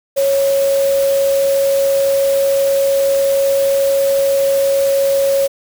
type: tone in noise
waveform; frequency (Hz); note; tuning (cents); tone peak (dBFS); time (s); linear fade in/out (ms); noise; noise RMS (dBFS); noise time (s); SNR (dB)
sine; 551; C#5; -11; -11; 0.16-5.48; 20; white; -27; 0.16-5.48; +13
effects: none